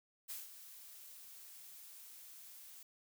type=noise with ADSR envelope; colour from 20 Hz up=blue; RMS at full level=-44 dBFS; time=0.28-2.83 s; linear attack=23 ms; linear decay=170 ms; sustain=-11 dB; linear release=3 ms; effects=none